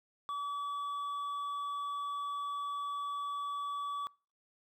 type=tone with hard clipping; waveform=sine; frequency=1145 Hz; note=D6; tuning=44 cents flat; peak=-36 dBFS; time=0.29-4.07 s; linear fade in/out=0 ms; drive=4 dB; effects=noise-tail reverb RT60 0.4 s tail -25 dB re dry